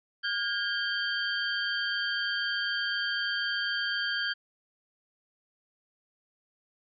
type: tone cluster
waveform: sine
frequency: 1426 / 1623 / 3162 / 4593 Hz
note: F6 / G#6 / G7 / D8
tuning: +36 / -40 / +14 / -39 cents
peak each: -35 / -31 / -34 / -36 dBFS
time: 0.23-4.34 s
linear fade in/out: 20 ms
effects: none